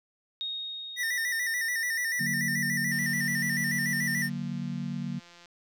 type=tone with exponential decay; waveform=sine; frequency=3729 Hz; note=A#7; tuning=in tune; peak=-30 dBFS; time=0.41-3.13 s; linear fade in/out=0 ms; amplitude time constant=590 ms
type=tone with vibrato; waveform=square; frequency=1886 Hz; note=A#6; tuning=20 cents sharp; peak=-28 dBFS; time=0.96-4.3 s; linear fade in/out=50 ms; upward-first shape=square; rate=6.9 Hz; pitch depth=66 cents each way
type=chord; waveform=sine; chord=D augmented; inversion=none; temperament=equal with one note detuned; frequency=146.83 / 185 / 234.4 Hz; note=D3 / F#3 / A#3; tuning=0 / 0 / +10 cents; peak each=-35 dBFS; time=2.19-5.2 s; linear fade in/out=20 ms
type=click train; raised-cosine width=0.2 ms; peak=-35 dBFS; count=440; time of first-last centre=2.92-5.458 s; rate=173 Hz
effects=none